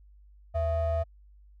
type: ring-modulated tone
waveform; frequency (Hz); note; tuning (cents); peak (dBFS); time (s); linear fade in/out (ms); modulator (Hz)
triangle; 293.7; D4; 0; -20; 0.54-1.04; 20; 373
effects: added 50 Hz sine -52 dBFS peak until 1.6 s